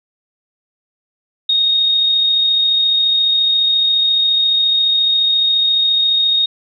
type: tone with amplitude modulation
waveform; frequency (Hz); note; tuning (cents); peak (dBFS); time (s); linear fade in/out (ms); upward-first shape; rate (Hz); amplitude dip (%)
sine; 3723; A#7; -3; -10; 1.49-6.46; 5; sine; 34.4; 25
effects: none